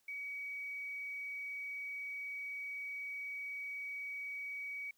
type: tone with quantisation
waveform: sine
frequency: 2264 Hz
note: C#7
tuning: 36 cents sharp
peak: -40 dBFS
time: 0.08-4.91 s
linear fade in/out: 5 ms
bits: 11
effects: white hiss -75 dBFS RMS until 4.97 s